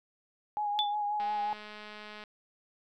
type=tone with vibrato; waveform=sine; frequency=830.6 Hz; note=G#5; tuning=in tune; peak=-29 dBFS; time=0.57-1.53 s; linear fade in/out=0 ms; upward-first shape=sine; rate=5.6 Hz; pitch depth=26 cents each way
type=tone with exponential decay; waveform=sine; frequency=3479 Hz; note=A7; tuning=20 cents flat; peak=-23 dBFS; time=0.79-0.95 s; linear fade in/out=0 ms; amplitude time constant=34 ms
type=click train; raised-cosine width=0.3 ms; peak=-30 dBFS; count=220; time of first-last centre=1.2-2.238 s; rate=211 Hz
effects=none